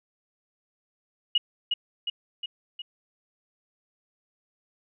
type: tone with echo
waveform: sine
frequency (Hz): 2894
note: F#7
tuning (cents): -39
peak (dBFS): -18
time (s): 1.35-1.38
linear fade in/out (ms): 5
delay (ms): 360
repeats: 4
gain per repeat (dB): -4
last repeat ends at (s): 2.82
effects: none